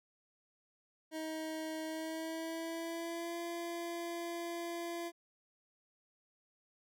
25% pulse tone with pitch glide, 316.3 to 341 Hz, D#4 to F4, +29 to -41 cents, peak -35 dBFS, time 1.11-5.12 s, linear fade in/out 50 ms, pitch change +130 cents, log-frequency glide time 1.85-3.38 s, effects none

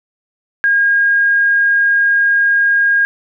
sine tone, 1625 Hz, G#6, 38 cents flat, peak -9 dBFS, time 0.64-3.05 s, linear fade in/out 0 ms, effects none

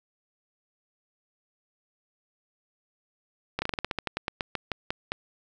slowing click train, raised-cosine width 0.3 ms, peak -12 dBFS, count 17, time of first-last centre 3.59-5.119 s, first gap 30 ms, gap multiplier 1.14, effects none

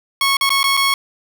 15% pulse tone with dropouts, 1100 Hz, C#6, 14 cents flat, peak -7 dBFS, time 0.21-0.94 s, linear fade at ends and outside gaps 2 ms, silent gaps 0.369-0.41 / 0.493-0.503 / 0.631-0.64 / 0.769-0.773 s, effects none

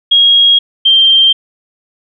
sine tone pair in turn, 3281 / 3159 Hz, G#7 / G7, -22 / +13 cents, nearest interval minor second, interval 65 cents, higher first, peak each -4 dBFS, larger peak neither, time 0.11-0.59 / 0.85-1.33 s, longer neither, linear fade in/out 10 ms, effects none

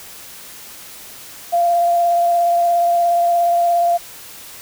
sine tone with vibrato, 691 Hz, F5, 19 cents flat, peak -12 dBFS, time 1.52-3.98 s, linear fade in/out 20 ms, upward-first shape sine, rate 17 Hz, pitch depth 13 cents each way, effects white hiss -37 dBFS RMS until 4.61 s

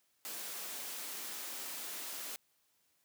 white high-pass noise, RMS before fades -43 dBFS, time 0.25-2.36 s, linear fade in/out 0 ms, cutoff 210 Hz, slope 24 dB/octave, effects white hiss -75 dBFS RMS until 3.04 s + high-pass 60 Hz 12 dB/octave

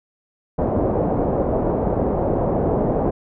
white low-pass noise, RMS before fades -20 dBFS, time 0.58-3.11 s, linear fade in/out 10 ms, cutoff 670 Hz, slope 24 dB/octave, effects none

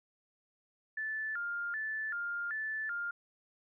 sine tone with vibrato, 1568 Hz, G6, in tune, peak -34 dBFS, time 0.97-3.11 s, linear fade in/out 5 ms, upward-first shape square, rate 1.3 Hz, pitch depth 190 cents each way, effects none

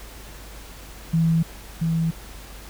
sine tone with echo, 164 Hz, E3, 9 cents flat, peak -16 dBFS, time 1.13-1.43 s, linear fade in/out 10 ms, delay 680 ms, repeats 1, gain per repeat -3 dB, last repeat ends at 2.11 s, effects added 50 Hz sine -41 dBFS peak until 2.69 s + pink hiss -43 dBFS RMS until 2.69 s

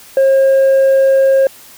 sine tone, 538 Hz, C5, 48 cents sharp, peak -4 dBFS, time 0.17-1.47 s, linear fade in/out 2 ms, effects tanh soft clip ceiling -6 dBFS + white hiss -39 dBFS RMS until 1.77 s

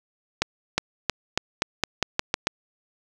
accelerating click train, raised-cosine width 0.2 ms, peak -3 dBFS, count 10, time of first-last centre 0.42-2.471 s, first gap 360 ms, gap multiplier 0.88, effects none

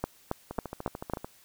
two click trains, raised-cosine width 1 ms, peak -14 / -22 dBFS, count 5 / 11, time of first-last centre 0.04-1.136 / 0.51-1.245 s, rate 3.65 / 13.6 Hz, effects white hiss -59 dBFS RMS until 1.44 s

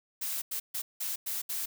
blue noise bursts at uneven times, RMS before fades -34 dBFS, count 6, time 0.21-0.42 / 0.51-0.6 / 0.74-0.82 / 1-1.16 / 1.26-1.42 / 1.49-1.66 s, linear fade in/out 10 ms, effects none

